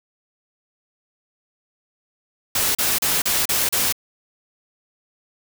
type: noise bursts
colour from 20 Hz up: white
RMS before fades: -20 dBFS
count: 6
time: 2.55-3.925 s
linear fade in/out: 5 ms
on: 200 ms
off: 35 ms
effects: none